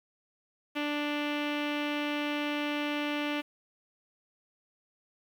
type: tone with low-pass filter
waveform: sawtooth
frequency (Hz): 294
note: D4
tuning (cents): +2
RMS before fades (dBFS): -32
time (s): 0.75-3.42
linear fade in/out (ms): 20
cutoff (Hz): 2800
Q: 3.3
effects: 9-bit